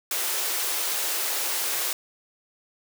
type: high-pass noise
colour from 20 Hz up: white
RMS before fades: -27 dBFS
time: 0.11-1.93 s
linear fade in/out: 2 ms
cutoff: 330 Hz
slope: 48 dB/octave
effects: none